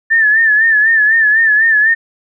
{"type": "tone with vibrato", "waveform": "sine", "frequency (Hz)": 1760, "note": "A6", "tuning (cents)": 0, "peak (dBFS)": -7, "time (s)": [0.1, 1.95], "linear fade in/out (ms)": 20, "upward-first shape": "sine", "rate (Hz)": 4, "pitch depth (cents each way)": 72, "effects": []}